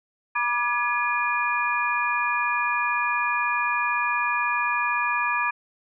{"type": "tone cluster", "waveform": "sine", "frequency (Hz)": [969, 1185, 1685, 2428], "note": ["B5", "D6", "G#6", "D#7"], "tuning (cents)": [-33, 15, 25, -43], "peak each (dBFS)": -27, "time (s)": [0.35, 5.51], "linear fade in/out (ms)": 10, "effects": []}